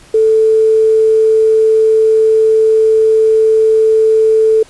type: tone with quantisation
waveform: sine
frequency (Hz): 440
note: A4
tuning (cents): 0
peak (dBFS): -6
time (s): 0.14-4.63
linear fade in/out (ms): 5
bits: 6
effects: pink hiss -42 dBFS RMS until 4.69 s + resampled to 24000 Hz